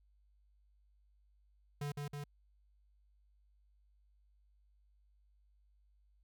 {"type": "tone with echo", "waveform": "square", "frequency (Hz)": 144.8, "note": "D3", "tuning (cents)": -24, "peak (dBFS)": -38, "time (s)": [1.81, 1.92], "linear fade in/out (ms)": 5, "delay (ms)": 160, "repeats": 2, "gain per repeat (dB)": -2, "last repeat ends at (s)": 2.24, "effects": ["added 50 Hz sine -67 dBFS peak until 6.23 s"]}